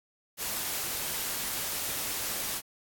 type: noise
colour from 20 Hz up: white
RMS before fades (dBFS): -33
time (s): 0.37-2.62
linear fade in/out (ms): 50
effects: AAC 64 kbps